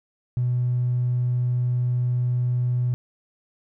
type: tone with tanh clipping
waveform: triangle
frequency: 123.4 Hz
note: B2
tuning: 1 cent flat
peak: -19 dBFS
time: 0.37-2.94 s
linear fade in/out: 0 ms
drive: 1 dB
effects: none